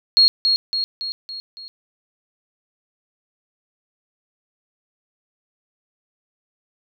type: tone with echo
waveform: sine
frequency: 4289 Hz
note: C8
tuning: 42 cents sharp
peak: -9 dBFS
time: 0.17-0.28 s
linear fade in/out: 0 ms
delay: 280 ms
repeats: 5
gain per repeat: -5 dB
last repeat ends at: 1.68 s
effects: none

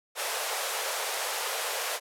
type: band-pass noise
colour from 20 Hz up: pink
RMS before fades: -32 dBFS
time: 0.15-2 s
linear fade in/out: 50 ms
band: 460 to 14000 Hz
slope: 48 dB/octave
effects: none

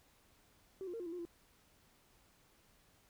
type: tone with pitch steps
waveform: sine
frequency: 382.7 / 353.3 / 458.8 / 354.8 / 331.6 / 356.7 / 340.9 Hz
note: G4 / F4 / A#4 / F4 / E4 / F4 / F4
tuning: -42 / +20 / -28 / +27 / +10 / +37 / -42 cents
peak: -40 dBFS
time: 0.81-1.251 s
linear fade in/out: 0 ms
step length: 63 ms
effects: tanh soft clip ceiling -36 dBFS + pink hiss -69 dBFS RMS until 3.09 s

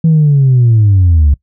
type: linear sweep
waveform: sine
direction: down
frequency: 164.81 to 68.1 Hz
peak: -3 dBFS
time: 0.04-1.34 s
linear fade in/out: 5 ms
effects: noise-tail reverb RT60 0.1 s tail -22 dB re dry + tanh soft clip ceiling -2 dBFS

